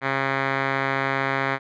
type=tone with low-pass filter; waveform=5% pulse; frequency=135.6 Hz; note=C#3; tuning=38 cents flat; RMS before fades=-24 dBFS; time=0.01-1.59 s; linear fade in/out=50 ms; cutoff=2300 Hz; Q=3.1; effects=none